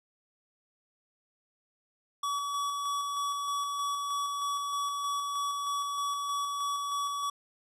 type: tone with tremolo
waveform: square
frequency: 1138 Hz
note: C#6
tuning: 45 cents sharp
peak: -30 dBFS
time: 2.23-7.3 s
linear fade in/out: 5 ms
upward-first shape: square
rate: 3.2 Hz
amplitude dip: 25%
effects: low-pass 11000 Hz 12 dB/octave